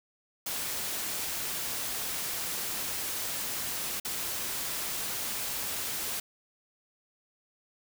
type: noise with dropouts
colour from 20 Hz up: white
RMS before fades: -34 dBFS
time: 0.46-6.2 s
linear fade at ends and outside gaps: 5 ms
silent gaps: 4-4.048 s
effects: none